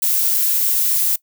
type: noise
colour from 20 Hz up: violet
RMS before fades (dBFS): -17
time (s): 0.02-1.16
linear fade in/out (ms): 5
effects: noise-tail reverb RT60 0.1 s tail -21 dB re dry